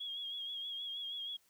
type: tone with vibrato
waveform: sine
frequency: 3297 Hz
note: G#7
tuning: 13 cents flat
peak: -39 dBFS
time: 0-1.37 s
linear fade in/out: 10 ms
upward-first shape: sine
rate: 6.3 Hz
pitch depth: 43 cents each way
effects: white hiss -71 dBFS RMS until 1.49 s